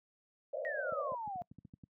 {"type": "band-pass noise", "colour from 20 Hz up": "white", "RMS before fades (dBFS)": -39, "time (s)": [0.53, 1.15], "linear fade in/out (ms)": 5, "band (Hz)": [520, 640], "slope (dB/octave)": 96}
{"type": "exponential sweep", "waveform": "sine", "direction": "down", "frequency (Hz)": [1917, 689], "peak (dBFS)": -38, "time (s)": [0.65, 1.42], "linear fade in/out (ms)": 0}
{"type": "clicks", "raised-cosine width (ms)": 5, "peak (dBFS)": -35, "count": 10, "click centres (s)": [0.923, 1.12, 1.276, 1.358, 1.417, 1.515, 1.586, 1.651, 1.738, 1.837]}
{"effects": ["noise-tail reverb RT60 0.1 s tail -25 dB re dry", "high-pass 150 Hz 12 dB/octave"]}